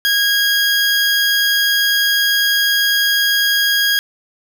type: tone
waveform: 20% pulse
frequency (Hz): 1638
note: G#6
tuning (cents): -24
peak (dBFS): -8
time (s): 0.05-3.99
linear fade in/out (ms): 0
effects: none